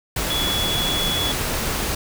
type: tone in noise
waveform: sine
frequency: 3386 Hz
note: G#7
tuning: 33 cents sharp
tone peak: -22 dBFS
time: 0.3-1.32 s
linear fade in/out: 5 ms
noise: pink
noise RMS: -24 dBFS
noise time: 0.16-1.95 s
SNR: -1 dB
effects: none